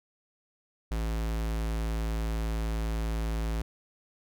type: tone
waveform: square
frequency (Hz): 55.1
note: A1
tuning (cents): +3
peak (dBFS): -29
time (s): 0.91-3.62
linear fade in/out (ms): 5
effects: none